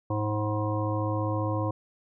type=harmonic tone with a mistuned harmonic; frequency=105.9 Hz; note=G#2; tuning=34 cents sharp; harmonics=1 / 3 / 5 / 7 / 9 / 10; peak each=-28 / -32 / -33 / -39 / -37 / -36 dBFS; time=0.1-1.71 s; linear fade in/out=5 ms; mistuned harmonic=9; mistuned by=+20 cents; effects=none